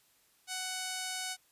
5% pulse tone, 744 Hz, F#5, 9 cents sharp, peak -24 dBFS, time 0.47-1.37 s, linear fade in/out 50 ms, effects white hiss -68 dBFS RMS until 1.51 s + resampled to 32000 Hz

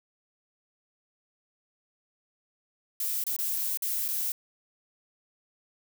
violet noise with dropouts, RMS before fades -30 dBFS, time 3-4.32 s, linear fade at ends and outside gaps 2 ms, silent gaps 3.239-3.266 / 3.365-3.388 / 3.773-3.822 / 4.081-4.085 s, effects none

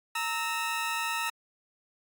20% pulse tone pair together, 922 / 1302 Hz, A#5 / E6, -19 / -22 cents, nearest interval tritone, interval 597 cents, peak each -27 dBFS, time 0.15-1.3 s, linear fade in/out 5 ms, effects AAC 64 kbps

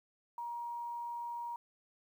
sine tone with quantisation, 947 Hz, A#5, 27 cents sharp, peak -38 dBFS, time 0.38-1.56 s, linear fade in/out 2 ms, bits 11, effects none

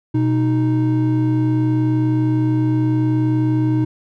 triangle tone pair together, 123.47 / 311.1 Hz, B2 / D#4, 0 / 0 cents, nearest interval octave + major third, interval 1600 cents, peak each -15 dBFS, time 0.14-3.85 s, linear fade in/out 10 ms, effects none

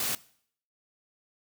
white noise, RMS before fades -30 dBFS, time 0-0.15 s, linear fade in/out 2 ms, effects noise-tail reverb RT60 0.6 s tail -20 dB re dry

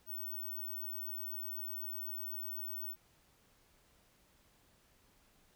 sine tone, 15804 Hz, B9, in tune, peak -39 dBFS, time 0.06-2.96 s, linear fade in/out 50 ms, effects pink hiss -69 dBFS RMS until 5.55 s

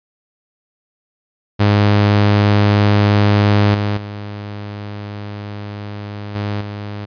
sawtooth tone with level steps, 103 Hz, G#2, 14 cents flat, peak -6 / -12 / -22 / -15 / -21 dBFS, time 1.59-7.06 s, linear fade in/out 20 ms, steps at 3.74 / 3.97 / 6.35 / 6.61 s, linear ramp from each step 5 ms, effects resampled to 11025 Hz

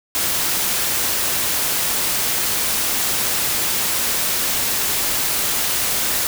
white noise, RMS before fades -20 dBFS, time 0.15-6.27 s, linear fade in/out 0 ms, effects none

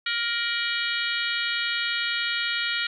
harmonic tone with a mistuned harmonic, 469.1 Hz, A#4, 11 cents sharp, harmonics 3 / 4 / 5 / 6 / 7 / 8 / 9, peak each -30 / -31 / -32 / -33 / -33 / -34 / -35 dBFS, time 0.06-2.87 s, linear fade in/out 5 ms, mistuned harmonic 6, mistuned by +69 cents, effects none

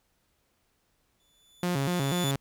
sawtooth tone with exponential growth, 3483 Hz, A7, 18 cents flat, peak -27 dBFS, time 1.2-2.31 s, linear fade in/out 0 ms, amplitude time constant 240 ms
sawtooth tone with vibrato, 156.4 Hz, D#3, 9 cents sharp, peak -22 dBFS, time 1.63-2.36 s, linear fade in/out 2 ms, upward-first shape square, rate 4.1 Hz, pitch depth 220 cents each way
effects pink hiss -72 dBFS RMS until 2.4 s

